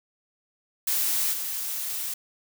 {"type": "noise with level steps", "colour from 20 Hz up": "blue", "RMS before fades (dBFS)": [-25, -31], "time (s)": [0.87, 2.14], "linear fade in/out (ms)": 5, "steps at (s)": 1.32, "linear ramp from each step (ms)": 20, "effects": []}